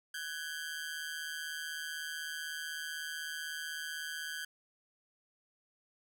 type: ring-modulated tone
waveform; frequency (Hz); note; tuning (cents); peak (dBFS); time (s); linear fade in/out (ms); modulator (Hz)
sawtooth; 1580; G6; +13; -32; 0.14-4.45; 5; 78
effects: none